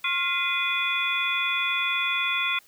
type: tone cluster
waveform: sine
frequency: 1075 / 1399 / 2054 / 2466 / 3434 Hz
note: C6 / F6 / C7 / D#7 / A7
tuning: +47 / +3 / -33 / -16 / -43 cents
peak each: -32 / -32 / -30 / -26 / -30 dBFS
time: 0.04-2.59 s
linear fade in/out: 5 ms
effects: white hiss -57 dBFS RMS until 2.67 s